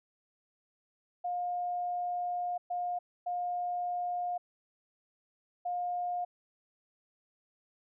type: tone bursts at uneven times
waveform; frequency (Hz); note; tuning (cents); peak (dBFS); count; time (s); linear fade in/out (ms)
sine; 711; F5; +31; -31; 4; 1.24-2.58 / 2.7-2.99 / 3.26-4.38 / 5.65-6.25; 10
effects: none

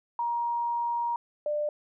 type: tone pair in turn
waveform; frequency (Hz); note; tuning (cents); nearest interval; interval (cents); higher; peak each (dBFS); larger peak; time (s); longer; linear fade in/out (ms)
sine; 945 / 595.3; A#5 / D5; +23 / +23; minor sixth; 800; first; -26; neither; 0.19-1.16 / 1.46-1.69; first; 2
effects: none

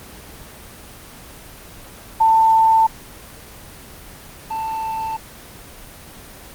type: tone pair in turn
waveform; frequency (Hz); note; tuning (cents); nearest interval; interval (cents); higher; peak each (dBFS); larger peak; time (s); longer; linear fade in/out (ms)
sine / triangle; 892 / 887.4; A5 / A5; +23 / +14; unison; 9; first; -10 / -20; first; 2.2-2.87 / 4.5-5.17; neither; 10
effects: pink hiss -39 dBFS RMS until 6.54 s + Opus 24 kbps

